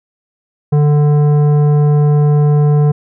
sine tone with tanh clipping, 147.6 Hz, D3, 9 cents sharp, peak -9 dBFS, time 0.72-2.92 s, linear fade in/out 10 ms, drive 12 dB, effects none

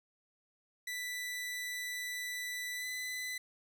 sawtooth tone with pitch glide, 1979 to 2004 Hz, B6 to B6, +3 to +25 cents, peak -34 dBFS, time 0.87-3.38 s, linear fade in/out 5 ms, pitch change +22 cents, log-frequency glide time 2.76-2.86 s, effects none

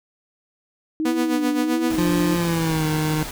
sine tone with vibrato, 311.1 Hz, D#4, in tune, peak -20 dBFS, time 1-2.35 s, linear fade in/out 0 ms, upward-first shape sine, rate 1.5 Hz, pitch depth 83 cents each way
sawtooth tone with tremolo, 246.1 Hz, B3, 6 cents flat, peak -16 dBFS, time 1.05-1.96 s, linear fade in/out 5 ms, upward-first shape sine, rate 7.7 Hz, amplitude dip 70%
pink noise, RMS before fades -32 dBFS, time 1.9-3.31 s, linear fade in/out 2 ms
25% pulse tone with pitch glide, 174.61 to 154.66 Hz, F3 to D#3, 0 to -10 cents, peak -16 dBFS, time 1.98-3.23 s, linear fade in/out 2 ms, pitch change -210 cents, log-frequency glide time 2.34-2.87 s
effects none

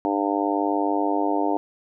harmonic tone, 100.4 Hz, G2, 42 cents sharp, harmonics 3 / 4 / 5 / 6 / 7 / 8 / 9, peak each -24 / -29 / -31 / -32 / -27 / -31 / -28 dBFS, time 0.05-1.57 s, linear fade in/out 0 ms, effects none

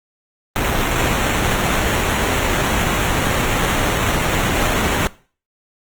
pink noise with sample-and-hold, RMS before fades -18 dBFS, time 0.56-5.07 s, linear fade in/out 0 ms, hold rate 4900 Hz, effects noise-tail reverb RT60 0.4 s tail -20 dB re dry + Opus 24 kbps

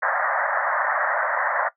white band-pass noise, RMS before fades -23 dBFS, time 0.02-1.69 s, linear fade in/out 10 ms, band 550 to 1900 Hz, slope 96 dB/octave, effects noise-tail reverb RT60 0.1 s tail -17 dB re dry

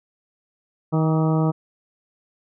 harmonic tone with a mistuned harmonic, 158.3 Hz, D#3, 30 cents sharp, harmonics 1 / 2 / 3 / 4 / 5 / 6 / 7 / 8, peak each -18 / -24 / -28 / -30 / -32 / -34 / -35 / -36 dBFS, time 0.92-1.52 s, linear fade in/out 20 ms, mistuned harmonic 7, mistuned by +61 cents, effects none

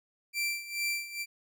sawtooth tone with tremolo, 2349 Hz, D7, in tune, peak -25 dBFS, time 0.33-1.26 s, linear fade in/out 50 ms, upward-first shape sine, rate 2.3 Hz, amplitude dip 80%, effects none

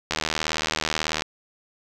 click train, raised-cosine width 0.2 ms, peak -6 dBFS, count 88, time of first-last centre 0.11-1.221 s, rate 78.3 Hz, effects none

